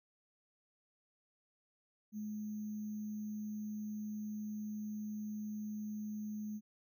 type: tone with sample-and-hold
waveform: sine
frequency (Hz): 211.5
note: G#3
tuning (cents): +32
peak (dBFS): -39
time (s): 2.12-6.61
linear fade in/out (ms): 50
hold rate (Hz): 6300
effects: none